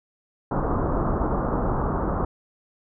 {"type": "low-pass noise", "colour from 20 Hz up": "pink", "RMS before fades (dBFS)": -24, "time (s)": [0.51, 2.25], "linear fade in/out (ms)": 5, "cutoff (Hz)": 1300, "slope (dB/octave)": 48, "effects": []}